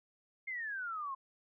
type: exponential sweep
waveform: sine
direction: down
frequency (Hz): 2143 to 1046.5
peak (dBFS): -37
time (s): 0.47-1.15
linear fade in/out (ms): 10
effects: none